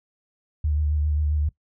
sine tone with vibrato, 75 Hz, D2, 37 cents sharp, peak -20 dBFS, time 0.64-1.49 s, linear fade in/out 5 ms, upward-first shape sine, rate 7.5 Hz, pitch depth 31 cents each way, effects noise-tail reverb RT60 0.1 s tail -19 dB re dry

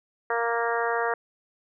harmonic tone, 233.1 Hz, A#3, in tune, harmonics 2 / 3 / 4 / 5 / 6 / 7 / 8, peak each -28 / -30 / -31 / -32 / -33 / -33 / -34 dBFS, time 0.3-1.14 s, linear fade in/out 2 ms, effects none

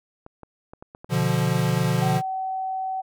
clicks, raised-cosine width 1 ms, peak -27 dBFS, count 9, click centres 0.264 / 0.433 / 0.735 / 0.825 / 0.949 / 1.045 / 1.138 / 1.541 / 1.794 s
square chord, B diminished, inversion none, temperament equal, 123.47 / 146.83 / 174.61 Hz, B2 / D3 / F3, 0 / 0 / 0 cents, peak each -25 dBFS, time 1.09-2.22 s, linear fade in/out 50 ms
sine tone, 759 Hz, F#5, 44 cents sharp, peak -25 dBFS, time 2.01-3.02 s, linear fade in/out 20 ms
effects none

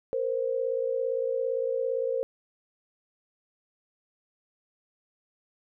sine tone pair together, 465.7 / 523.3 Hz, A#4 / C5, -2 / 0 cents, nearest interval major second, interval 202 cents, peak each -29 / -28 dBFS, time 0.13-2.23 s, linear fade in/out 0 ms, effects none

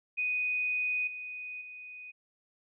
sine tone with level steps, 2489 Hz, D#7, in tune, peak -28 / -38 / -43 dBFS, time 0.17-2.12 s, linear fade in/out 20 ms, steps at 1.07 / 1.61 s, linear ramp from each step 5 ms, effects none

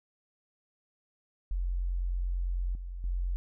sine tone with level steps, 44.49 Hz, F1, 33 cents sharp, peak -28 / -36 / -28 dBFS, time 1.51-3.36 s, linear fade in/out 0 ms, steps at 2.75 / 3.04 s, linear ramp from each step 2 ms, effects none

